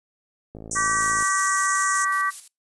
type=click train; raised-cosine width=2 ms; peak=-25 dBFS; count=38; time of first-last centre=0.55-1.225 s; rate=54.8 Hz
type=band-pass noise; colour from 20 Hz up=pink; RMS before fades=-29 dBFS; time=0.71-2.05 s; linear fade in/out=5 ms; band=5800 to 9100 Hz; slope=96 dB/octave
type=harmonic tone; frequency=385.4 Hz; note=G4; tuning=29 cents flat; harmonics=3 / 4 / 5; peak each=-22 / -28 / -26 dBFS; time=0.75-2.31 s; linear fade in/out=20 ms
type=noise with tremolo; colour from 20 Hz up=violet; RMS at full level=-32 dBFS; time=1.01-2.48 s; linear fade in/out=5 ms; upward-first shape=square; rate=5.4 Hz; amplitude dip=60%
effects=noise-tail reverb RT60 0.2 s tail -25 dB re dry + resampled to 24000 Hz